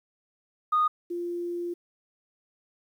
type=tone pair in turn; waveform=sine; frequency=1234 / 347.5 Hz; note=D#6 / F4; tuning=-15 / -9 cents; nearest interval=octave + minor seventh; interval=2194 cents; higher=first; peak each=-19 / -29 dBFS; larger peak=first; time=0.72-0.88 / 1.1-1.74 s; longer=second; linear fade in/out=10 ms; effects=tanh soft clip ceiling -16 dBFS + 10-bit